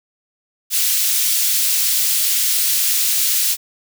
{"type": "high-pass noise", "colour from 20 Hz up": "white", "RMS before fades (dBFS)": -17, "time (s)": [0.7, 3.57], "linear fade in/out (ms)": 50, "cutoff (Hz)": 3100, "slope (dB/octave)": 12, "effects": []}